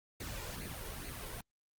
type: noise with flanger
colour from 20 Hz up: pink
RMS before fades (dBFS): -43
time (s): 0.2-1.41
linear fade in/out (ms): 5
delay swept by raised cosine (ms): 0.45 to 2.15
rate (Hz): 2.3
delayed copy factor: +0.6
effects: Opus 48 kbps